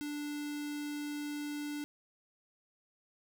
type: tone with notch filter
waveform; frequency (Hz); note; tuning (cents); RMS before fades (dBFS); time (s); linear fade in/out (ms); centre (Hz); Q
square; 293.7; D4; 0; -39; 0.01-1.84; 0; 710; 0.79
effects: none